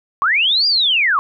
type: linear two-way sweep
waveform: sine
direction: up then down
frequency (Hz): 1046.5 to 4900 to 1046.5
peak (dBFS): -12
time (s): 0.22-1.19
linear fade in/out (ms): 0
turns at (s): 0.67
effects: none